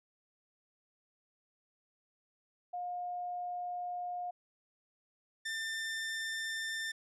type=tone pair in turn; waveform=sine / sawtooth; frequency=713 / 1791.6 Hz; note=F5 / A6; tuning=+36 / +31 cents; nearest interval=octave + major third; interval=1595 cents; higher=second; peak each=-36 / -32 dBFS; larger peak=second; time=2.73-4.31 / 5.45-6.92 s; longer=first; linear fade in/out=10 ms; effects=low-pass 9000 Hz 12 dB/octave